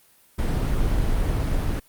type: noise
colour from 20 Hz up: brown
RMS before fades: -22 dBFS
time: 0.38-1.8 s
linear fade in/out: 10 ms
effects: white hiss -57 dBFS RMS until 1.88 s + Opus 32 kbps